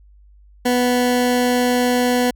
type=tone; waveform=20% pulse; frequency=246.9 Hz; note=B3; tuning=in tune; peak=-10 dBFS; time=0.65-2.31 s; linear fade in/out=10 ms; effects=added 50 Hz sine -45 dBFS peak until 2.35 s